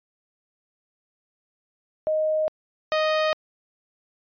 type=tone pair in turn; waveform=sine / sawtooth; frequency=622.3 / 622.3 Hz; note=D#5 / D#5; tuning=0 / 0 cents; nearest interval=unison; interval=0 cents; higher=neither; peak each=-20 / -16 dBFS; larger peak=second; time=2.07-2.48 / 2.92-3.33 s; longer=neither; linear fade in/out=0 ms; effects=resampled to 11025 Hz